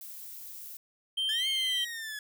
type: noise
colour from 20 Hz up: violet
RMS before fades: -44 dBFS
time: 0.01-0.77 s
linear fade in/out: 2 ms
type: tone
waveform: triangle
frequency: 3141 Hz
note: G7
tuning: 3 cents sharp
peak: -26 dBFS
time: 1.17-1.85 s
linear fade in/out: 10 ms
type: exponential two-way sweep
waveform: sawtooth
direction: up then down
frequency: 1688 to 2173 to 1688 Hz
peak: -33 dBFS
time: 1.29-2.19 s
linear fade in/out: 2 ms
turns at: 1.48 s
effects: none